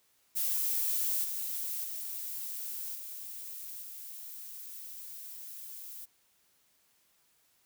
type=noise with level steps; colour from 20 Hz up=violet; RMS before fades=-31 / -36 / -39 / -43 / -45 dBFS; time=0.35-6.06 s; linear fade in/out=20 ms; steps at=1.24 / 1.84 / 2.95 / 3.82 s; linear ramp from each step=2 ms; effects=white hiss -70 dBFS RMS until 7.65 s